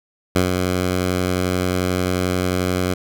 10% pulse tone with ADSR envelope, 91.3 Hz, F#2, 23 cents flat, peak -5 dBFS, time 0.35-2.94 s, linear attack 10 ms, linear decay 110 ms, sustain -5 dB, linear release 7 ms, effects none

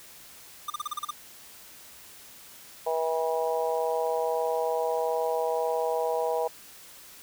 square tone bursts, 1200 Hz, D6, 37 cents sharp, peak -29 dBFS, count 8, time 0.68-1.108 s, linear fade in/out 5 ms, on 22 ms, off 36 ms
harmonic tone, 161.6 Hz, E3, 34 cents flat, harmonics 3 / 4 / 5 / 6, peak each -28 / -30 / -32 / -34 dBFS, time 2.86-6.48 s, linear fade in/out 10 ms
effects white hiss -49 dBFS RMS until 7.22 s

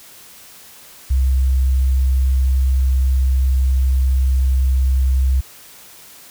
sine tone, 65.41 Hz, C2, in tune, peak -12 dBFS, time 1.1-5.41 s, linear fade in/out 10 ms, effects white hiss -42 dBFS RMS until 6.3 s

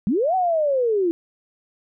sine linear two-way sweep, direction up then down, 174.61 to 764 to 326.8 Hz, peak -17 dBFS, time 0.07-1.11 s, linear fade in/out 0 ms, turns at 0.35 s, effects none

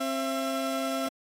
30% pulse tone pair together, 266.4 / 671.3 Hz, C4 / E5, +31 / +31 cents, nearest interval octave + major third, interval 1600 cents, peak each -28 dBFS, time 0-1.09 s, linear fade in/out 10 ms, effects AAC 48 kbps

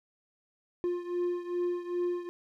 triangle beating tone pair, 352 / 354.5 Hz, F4 / F4, +14 / +26 cents, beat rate 2.5 Hz, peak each -29 / -33 dBFS, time 0.84-2.29 s, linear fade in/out 0 ms, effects none

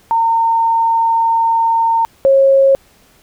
sine tone pair in turn, 913 / 542.9 Hz, A#5 / C#5, -36 / -36 cents, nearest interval major sixth, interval 900 cents, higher first, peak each -10 / -6 dBFS, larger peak second, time 0.11-2.05 / 2.25-2.75 s, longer first, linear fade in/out 0 ms, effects pink hiss -50 dBFS RMS until 3.22 s

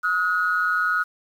sine tone pair together, 1270.7 / 1450 Hz, D#6 / F#6, +36 / -35 cents, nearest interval major second, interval 229 cents, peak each -23 / -20 dBFS, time 0.03-1.04 s, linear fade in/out 20 ms, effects tanh soft clip ceiling -12 dBFS + 8-bit

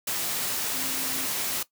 sine tone in noise, 265.2 Hz, C4, 23 cents sharp, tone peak -40 dBFS, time 0.73-1.26 s, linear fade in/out 5 ms, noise white, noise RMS -29 dBFS, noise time 0.07-1.63 s, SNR -14 dB, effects noise-tail reverb RT60 0.1 s tail -17 dB re dry + high-pass 100 Hz 12 dB/octave

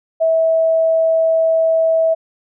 sine tone, 650 Hz, E5, 24 cents flat, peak -11 dBFS, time 0.2-2.15 s, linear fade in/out 20 ms, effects none

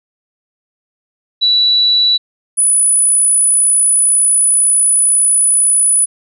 sine tone pair in turn, 3941 / 9931 Hz, B7 / D#9, -4 / -4 cents, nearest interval octave + major third, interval 1600 cents, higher second, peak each -8 dBFS, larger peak neither, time 1.41-2.18 / 2.57-6.06 s, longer second, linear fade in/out 20 ms, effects none

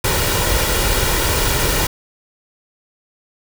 pink noise with comb filter, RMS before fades -17 dBFS, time 0.04-1.87 s, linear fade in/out 5 ms, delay 2.1 ms, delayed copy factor +0.5, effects none

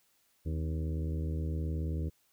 harmonic tone with a mistuned harmonic, 79 Hz, D#2, 27 cents sharp, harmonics 1 / 2 / 3 / 4 / 5 / 6 / 7, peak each -32 / -38 / -45 / -44 / -48 / -49 / -55 dBFS, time 0.45-2.1 s, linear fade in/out 20 ms, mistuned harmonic 3, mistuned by +84 cents, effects white hiss -71 dBFS RMS until 2.32 s

